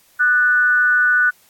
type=tone with amplitude modulation; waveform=sine; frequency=1480 Hz; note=F#6; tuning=in tune; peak=-9 dBFS; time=0.19-1.31 s; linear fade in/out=20 ms; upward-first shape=sine; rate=274 Hz; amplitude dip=55%; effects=white hiss -54 dBFS RMS until 1.49 s + AAC 64 kbps